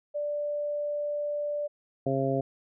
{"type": "tone", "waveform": "sine", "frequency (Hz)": 587.3, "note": "D5", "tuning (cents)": 0, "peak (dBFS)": -28, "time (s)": [0.14, 1.68], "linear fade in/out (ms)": 20}
{"type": "harmonic tone", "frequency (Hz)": 135.1, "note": "C#3", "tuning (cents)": -44, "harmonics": [1, 2, 3, 4, 5], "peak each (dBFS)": [-31, -31, -31, -31, -31], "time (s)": [2.06, 2.41], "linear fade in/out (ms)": 5}
{"effects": []}